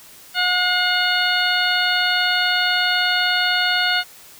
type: harmonic tone with a mistuned harmonic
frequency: 724 Hz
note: F#5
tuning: 38 cents flat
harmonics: 1 / 2 / 3 / 4 / 5 / 6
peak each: -25 / -20 / -25 / -23 / -26 / -24 dBFS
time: 0.34-4.04 s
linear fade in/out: 50 ms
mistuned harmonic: 3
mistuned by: -39 cents
effects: white hiss -44 dBFS RMS until 4.39 s